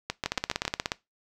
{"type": "two click trains", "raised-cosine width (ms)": 0.2, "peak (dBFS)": [-11, -9], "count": [5, 12], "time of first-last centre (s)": [[0.1, 0.652], [0.26, 0.919]], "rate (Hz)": [7.25, 16.7], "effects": ["noise-tail reverb RT60 0.2 s tail -20 dB re dry"]}